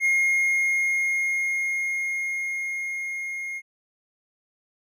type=tone with level ramp; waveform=triangle; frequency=2141 Hz; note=C7; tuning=39 cents sharp; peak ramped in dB=-16 to -28 dBFS; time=0-3.62 s; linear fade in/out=50 ms; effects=none